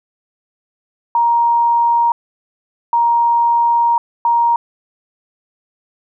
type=tone bursts at uneven times; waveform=sine; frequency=939 Hz; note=A#5; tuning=12 cents sharp; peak=-10 dBFS; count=3; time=1.15-2.12 / 2.93-3.98 / 4.25-4.56 s; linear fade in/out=2 ms; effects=none